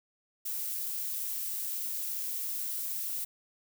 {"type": "noise", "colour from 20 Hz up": "violet", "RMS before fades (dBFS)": -35, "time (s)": [0.45, 3.25], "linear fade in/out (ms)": 10, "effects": []}